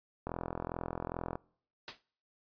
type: click train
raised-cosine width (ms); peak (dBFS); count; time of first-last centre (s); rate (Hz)
1; -22; 47; 0.27-1.355; 42.4
type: noise with exponential decay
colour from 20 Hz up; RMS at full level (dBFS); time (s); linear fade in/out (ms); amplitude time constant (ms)
white; -36; 1.88-2.02; 0; 29
effects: noise-tail reverb RT60 0.6 s tail -25 dB re dry + resampled to 11025 Hz